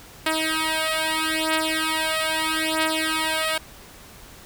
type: beating tone pair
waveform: 5% pulse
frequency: 316.5 / 317.28 Hz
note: D#4 / D#4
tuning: +30 / +34 cents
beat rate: 0.78 Hz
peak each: -13 dBFS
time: 0.26-3.58 s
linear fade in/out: 5 ms
effects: pink hiss -45 dBFS RMS until 4.45 s